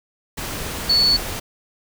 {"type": "tone in noise", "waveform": "sine", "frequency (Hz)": 4435, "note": "C#8", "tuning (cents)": 0, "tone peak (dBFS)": -13, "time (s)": [0.89, 1.17], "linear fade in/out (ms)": 10, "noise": "pink", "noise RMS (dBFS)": -28, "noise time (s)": [0.37, 1.4], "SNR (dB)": 12, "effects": []}